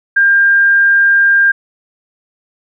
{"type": "tone", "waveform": "sine", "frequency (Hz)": 1600, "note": "G6", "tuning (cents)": 35, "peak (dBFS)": -6, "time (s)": [0.16, 1.52], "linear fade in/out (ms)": 10, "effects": []}